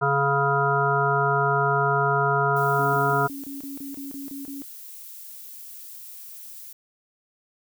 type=harmonic tone; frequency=140 Hz; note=C#3; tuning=18 cents sharp; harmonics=1 / 3 / 5 / 7 / 9 / 10; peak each=-26 / -26 / -26 / -26 / -26 / -26 dBFS; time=0.01-3.28 s; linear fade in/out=20 ms
type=noise; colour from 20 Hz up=violet; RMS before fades=-41 dBFS; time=2.56-6.73 s; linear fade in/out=5 ms
type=tone bursts; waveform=sine; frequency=277.2 Hz; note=C#4; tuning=in tune; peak=-33 dBFS; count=11; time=2.79-4.62 s; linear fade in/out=0 ms; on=140 ms; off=29 ms
effects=none